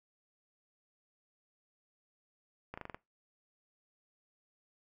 slowing click train, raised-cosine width 0.5 ms, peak -27 dBFS, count 6, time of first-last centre 2.74-2.945 s, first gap 35 ms, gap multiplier 1.08, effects noise-tail reverb RT60 0.2 s tail -20 dB re dry

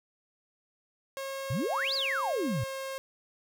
sawtooth tone with pitch glide, 542 to 536.4 Hz, C#5 to C5, -39 to +43 cents, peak -31 dBFS, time 1.17-2.98 s, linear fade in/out 0 ms, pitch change -18 cents, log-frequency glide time 1.98-2.72 s
sine exponential two-way sweep, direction up then down, 103.8 to 5060 to 103.8 Hz, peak -28 dBFS, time 1.5-2.64 s, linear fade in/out 5 ms, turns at 1.94 s
effects none

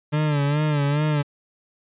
40% pulse tone with vibrato, 147.4 Hz, D3, 7 cents sharp, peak -18 dBFS, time 0.12-1.23 s, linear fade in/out 20 ms, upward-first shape sine, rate 2.4 Hz, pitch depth 71 cents each way, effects resampled to 8000 Hz

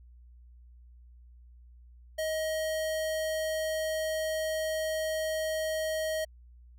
square tone, 630 Hz, D#5, 21 cents sharp, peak -30 dBFS, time 2.18-6.25 s, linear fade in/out 10 ms, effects added 60 Hz sine -51 dBFS peak until 6.78 s

